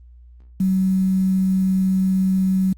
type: tone with quantisation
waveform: sine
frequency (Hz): 188.8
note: F#3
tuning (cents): +35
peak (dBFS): -15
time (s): 0.6-2.73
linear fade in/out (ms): 5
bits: 7
effects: added 60 Hz sine -42 dBFS peak until 2.77 s + Opus 32 kbps